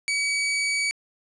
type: tone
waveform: sawtooth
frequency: 2274 Hz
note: C#7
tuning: 44 cents sharp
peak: -19 dBFS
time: 0.08-0.91 s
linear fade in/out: 0 ms
effects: resampled to 22050 Hz + 9-bit